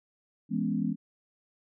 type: chord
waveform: sine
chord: C# minor seventh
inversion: first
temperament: equal with one note detuned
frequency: 166.06 / 207.7 / 246.9 / 277.2 Hz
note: E3 / G#3 / B3 / C#4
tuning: +13 / 0 / 0 / 0 cents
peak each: -33 / -30 / -32 / -34 dBFS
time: 0.49-0.96 s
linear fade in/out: 50 ms
effects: none